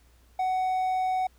triangle tone, 746 Hz, F#5, 14 cents sharp, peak -22 dBFS, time 0.39-1.27 s, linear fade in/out 5 ms, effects added 60 Hz sine -57 dBFS peak until 1.38 s + pink hiss -64 dBFS RMS until 1.38 s

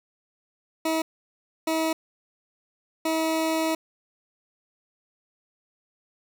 20% pulse tone bursts at uneven times, 321 Hz, E4, 46 cents flat, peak -18 dBFS, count 3, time 0.85-1.02 / 1.67-1.93 / 3.05-3.75 s, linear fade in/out 5 ms, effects none

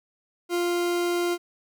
40% pulse tone, 349.2 Hz, F4, in tune, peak -22 dBFS, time 0.49-1.38 s, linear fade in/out 50 ms, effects none

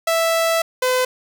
sawtooth tone pair in turn, 659.3 / 507.9 Hz, E5 / B4, 0 / +48 cents, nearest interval perfect fourth, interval 452 cents, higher first, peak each -12 dBFS, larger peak neither, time 0.07-0.62 / 0.82-1.05 s, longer first, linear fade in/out 5 ms, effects none

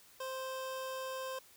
25% pulse tone, 523.3 Hz, C5, in tune, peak -35 dBFS, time 0.2-1.39 s, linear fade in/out 5 ms, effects white hiss -61 dBFS RMS until 1.56 s

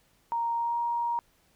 sine tone with pitch glide, 932.3 to 942.6 Hz, A#5 to A#5, 0 to +19 cents, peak -26 dBFS, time 0.32-1.19 s, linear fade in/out 0 ms, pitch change +19 cents, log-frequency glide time 0.56-0.77 s, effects pink hiss -66 dBFS RMS until 1.55 s

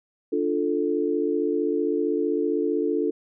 sine chord, D minor, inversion none, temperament equal, 293.7 / 349.2 / 440 Hz, D4 / F4 / A4, 0 / 0 / 0 cents, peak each -26 / -26 / -25 dBFS, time 0.32-3.11 s, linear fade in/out 10 ms, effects none

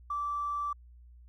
triangle tone with tanh clipping, 1164 Hz, D6, 16 cents flat, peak -30 dBFS, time 0.1-0.73 s, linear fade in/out 5 ms, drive 2 dB, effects added 60 Hz sine -51 dBFS peak until 1.28 s

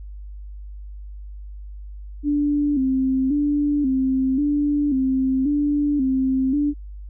sine tone with vibrato, 276.9 Hz, C#4, 2 cents flat, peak -17 dBFS, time 2.23-6.74 s, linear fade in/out 50 ms, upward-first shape square, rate 0.93 Hz, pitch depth 89 cents each way, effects added 50 Hz sine -33 dBFS peak until 7.09 s

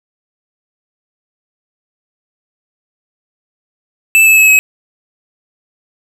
square tone with pitch steps, 2637 / 2610 / 2583 / 2556 Hz, E7 / E7 / E7 / D#7, 0 / -18 / -36 / +46 cents, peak -5 dBFS, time 4.15-4.59 s, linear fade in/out 0 ms, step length 110 ms, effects none

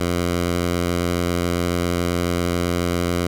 10% pulse tone with vibrato, 87.31 Hz, F2, in tune, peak -11 dBFS, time 0-3.27 s, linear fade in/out 5 ms, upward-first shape sine, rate 11 Hz, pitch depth 11 cents each way, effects none

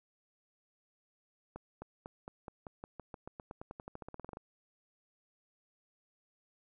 accelerating click train, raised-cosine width 1 ms, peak -30 dBFS, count 25, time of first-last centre 1.56-4.371 s, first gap 260 ms, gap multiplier 0.92, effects none

